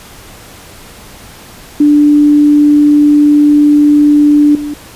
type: tone with level steps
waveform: sine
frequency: 294.3 Hz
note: D4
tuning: 4 cents sharp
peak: -3 / -16 dBFS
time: 1.8-4.74 s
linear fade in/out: 5 ms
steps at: 4.55 s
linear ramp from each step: 2 ms
effects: pink hiss -34 dBFS RMS until 4.95 s + resampled to 32000 Hz

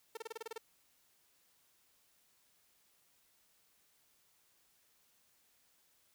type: tone bursts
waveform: sawtooth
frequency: 450.3 Hz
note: A4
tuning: 40 cents sharp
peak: -37 dBFS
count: 9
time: 0.15-0.58 s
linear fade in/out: 5 ms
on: 22 ms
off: 29 ms
effects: white hiss -72 dBFS RMS until 6.14 s

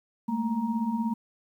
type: tone cluster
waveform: sine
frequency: 211.6 / 228.1 / 938 Hz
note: G#3 / A#3 / A#5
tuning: +33 / -37 / +11 cents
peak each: -32 / -27 / -34 dBFS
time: 0.28-1.14 s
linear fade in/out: 10 ms
effects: 10-bit

